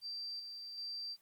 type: tone with tremolo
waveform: sine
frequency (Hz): 4691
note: D8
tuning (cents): -3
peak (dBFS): -40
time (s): 0.01-1.17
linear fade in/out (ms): 50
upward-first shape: square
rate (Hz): 1.3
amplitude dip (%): 40
effects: white hiss -71 dBFS RMS until 1.21 s + Opus 24 kbps